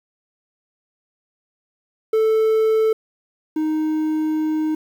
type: tone pair in turn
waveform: triangle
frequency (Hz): 440 / 311.1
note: A4 / D#4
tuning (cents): 0 / 0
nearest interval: tritone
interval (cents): 600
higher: first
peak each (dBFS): -12 / -16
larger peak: first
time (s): 2.13-2.93 / 3.56-4.75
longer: second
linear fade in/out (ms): 5
effects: 8-bit